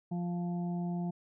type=harmonic tone; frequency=174.61 Hz; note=F3; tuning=in tune; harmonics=1 / 2 / 4 / 5; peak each=-32 / -44 / -45 / -52 dBFS; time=0.11-1.11 s; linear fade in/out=10 ms; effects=none